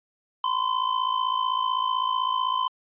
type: tone with amplitude modulation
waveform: square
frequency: 1025 Hz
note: C6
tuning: 36 cents flat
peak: -20 dBFS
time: 0.44-2.68 s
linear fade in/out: 2 ms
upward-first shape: sine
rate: 55.8 Hz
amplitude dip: 75%
effects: resampled to 8000 Hz